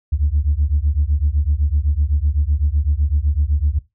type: beating tone pair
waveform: sine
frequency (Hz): 69.6 / 77.5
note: C#2 / D#2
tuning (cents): +8 / -6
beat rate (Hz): 7.9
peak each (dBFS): -17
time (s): 0.12-3.79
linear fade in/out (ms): 10
effects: noise-tail reverb RT60 0.2 s tail -18 dB re dry + tanh soft clip ceiling -8 dBFS